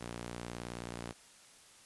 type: tone with high-pass filter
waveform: sawtooth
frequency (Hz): 59.1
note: A#1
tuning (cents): +24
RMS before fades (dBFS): -44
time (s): 0-1.13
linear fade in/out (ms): 20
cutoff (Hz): 140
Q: 0.54
effects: white hiss -59 dBFS RMS until 1.85 s + resampled to 24000 Hz